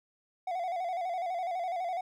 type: tone with vibrato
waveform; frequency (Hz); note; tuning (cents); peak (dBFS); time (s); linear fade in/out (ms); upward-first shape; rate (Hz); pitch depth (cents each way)
triangle; 714; F5; +38; -29; 0.47-2.01; 5; square; 12; 72
effects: none